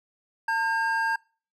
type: tone pair together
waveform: triangle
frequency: 902 / 1607.2 Hz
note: A5 / G6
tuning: +43 / +43 cents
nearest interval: minor seventh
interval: 1000 cents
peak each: -24 dBFS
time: 0.48-1.16 s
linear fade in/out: 5 ms
effects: noise-tail reverb RT60 0.4 s tail -25 dB re dry